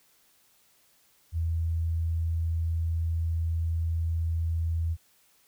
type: tone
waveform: sine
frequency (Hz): 82.41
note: E2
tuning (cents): 0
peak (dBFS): -25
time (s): 1.32-4.97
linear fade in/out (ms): 50
effects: white hiss -64 dBFS RMS until 5.47 s